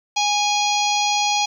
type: harmonic tone with a mistuned harmonic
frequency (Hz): 825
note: G#5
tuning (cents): -12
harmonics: 1 / 3 / 4 / 5 / 6 / 7 / 8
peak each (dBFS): -20 / -25 / -26 / -27 / -28 / -28 / -29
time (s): 0.16-1.46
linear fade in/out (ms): 10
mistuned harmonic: 5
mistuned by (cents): +24
effects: 8-bit